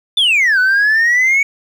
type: exponential two-way sweep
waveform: sine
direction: down then up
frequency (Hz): 3580 to 1480 to 2251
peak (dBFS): -7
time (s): 0.17-1.43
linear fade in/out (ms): 5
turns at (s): 0.59
effects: tanh soft clip ceiling -8 dBFS + 7-bit